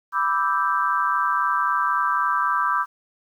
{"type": "chord", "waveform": "sine", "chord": "E minor seventh", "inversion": "second", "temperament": "equal", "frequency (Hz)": [987.8, 1174.7, 1318.5, 1568], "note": ["B5", "D6", "E6", "G6"], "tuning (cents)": [0, 0, 0, 0], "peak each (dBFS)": [-25, -22, -26, -26], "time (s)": [0.12, 2.86], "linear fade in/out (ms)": 50, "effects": ["9-bit"]}